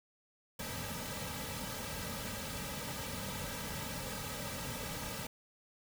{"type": "noise with comb filter", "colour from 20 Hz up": "pink", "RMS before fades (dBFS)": -41, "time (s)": [0.59, 5.27], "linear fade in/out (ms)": 5, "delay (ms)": 2.8, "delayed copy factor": -0.85, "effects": []}